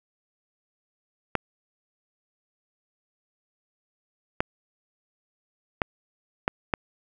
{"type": "clicks", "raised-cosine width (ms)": 0.5, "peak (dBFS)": -7, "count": 5, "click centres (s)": [1.353, 4.405, 5.818, 6.479, 6.738], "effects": ["8-bit"]}